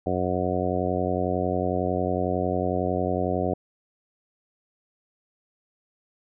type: harmonic tone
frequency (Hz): 91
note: F#2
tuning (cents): -28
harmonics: 1 / 2 / 3 / 4 / 5 / 6 / 7 / 8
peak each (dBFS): -31 / -31 / -31 / -31 / -31 / -31 / -31 / -31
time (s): 0.06-3.54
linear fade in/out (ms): 5
effects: none